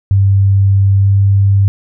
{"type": "tone with pitch glide", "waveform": "sine", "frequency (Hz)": [98.2, 98.94], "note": ["G2", "G2"], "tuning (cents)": [4, 17], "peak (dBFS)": -6, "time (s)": [0.11, 1.68], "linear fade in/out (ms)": 0, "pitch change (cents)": 13, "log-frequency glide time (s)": [1.01, 1.07], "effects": []}